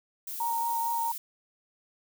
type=noise; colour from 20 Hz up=violet; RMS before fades=-37 dBFS; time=0.27-1.18 s; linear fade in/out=5 ms
type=tone with vibrato; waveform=sine; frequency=930 Hz; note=A#5; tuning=4 cents flat; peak=-27 dBFS; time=0.4-1.12 s; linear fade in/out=5 ms; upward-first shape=triangle; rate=4.4 Hz; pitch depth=13 cents each way
effects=none